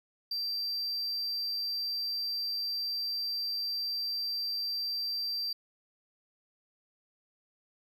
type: tone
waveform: triangle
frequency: 4699 Hz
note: D8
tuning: in tune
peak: -30 dBFS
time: 0.31-5.53 s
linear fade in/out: 5 ms
effects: none